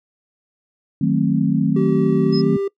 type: chord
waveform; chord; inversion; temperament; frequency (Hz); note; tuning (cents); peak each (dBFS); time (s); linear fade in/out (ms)
sine; D# diminished seventh; none; equal with one note detuned; 155.56 / 185 / 220 / 264.7; D#3 / F#3 / A3 / C4; 0 / 0 / 0 / +20; -20; 1.01-2.57; 5
type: tone with pitch glide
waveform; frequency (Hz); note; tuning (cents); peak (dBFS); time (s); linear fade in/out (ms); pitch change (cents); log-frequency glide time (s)
triangle; 383.9 to 395.6; G4 to G4; -36 to +16; -17; 1.76-2.68; 5; +52; 2.29-2.51
type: tone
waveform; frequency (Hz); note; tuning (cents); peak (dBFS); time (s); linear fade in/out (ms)
sine; 5120; D#8; +49; -26; 2.32-2.42; 20
effects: noise-tail reverb RT60 0.1 s tail -22 dB re dry